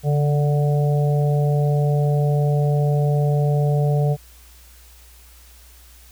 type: harmonic tone with a mistuned harmonic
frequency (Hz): 147.1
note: D3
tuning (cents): +3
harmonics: 1 / 3 / 4 / 5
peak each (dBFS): -16 / -26 / -28 / -30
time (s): 0.03-4.17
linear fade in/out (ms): 50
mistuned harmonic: 1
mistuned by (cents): -32
effects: added 60 Hz sine -46 dBFS peak until 6.11 s + white hiss -50 dBFS RMS until 6.11 s